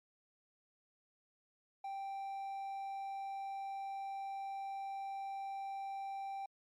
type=tone; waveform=triangle; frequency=784 Hz; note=G5; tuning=in tune; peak=-38 dBFS; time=1.84-6.46 s; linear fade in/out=5 ms; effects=MP3 96 kbps